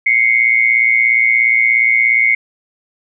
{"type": "tone pair together", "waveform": "sine", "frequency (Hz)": [2093, 2210], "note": ["C7", "C#7"], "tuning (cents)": [0, -6], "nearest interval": "minor second", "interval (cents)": 94, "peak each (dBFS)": -12, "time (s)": [0.06, 2.35], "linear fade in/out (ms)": 5, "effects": []}